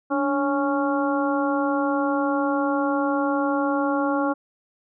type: harmonic tone with a mistuned harmonic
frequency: 277.2 Hz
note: C#4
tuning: in tune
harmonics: 1 / 2 / 3 / 4 / 5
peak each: -23 / -26 / -28 / -29 / -30 dBFS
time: 0.1-4.34 s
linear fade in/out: 20 ms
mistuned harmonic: 1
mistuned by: +71 cents
effects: none